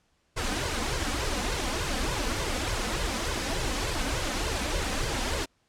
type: noise with flanger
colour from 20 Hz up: pink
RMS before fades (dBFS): -29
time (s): 0.36-5.46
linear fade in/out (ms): 20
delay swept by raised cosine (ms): 1.9 to 4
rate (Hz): 3.4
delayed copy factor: +0.75
effects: pink hiss -70 dBFS RMS until 5.68 s + low-pass 8000 Hz 12 dB/octave